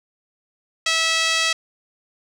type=tone with band-pass filter; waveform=5% pulse; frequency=651 Hz; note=E5; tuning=22 cents flat; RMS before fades=-20 dBFS; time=0.86-1.53 s; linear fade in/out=5 ms; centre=2600 Hz; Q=0.77; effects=none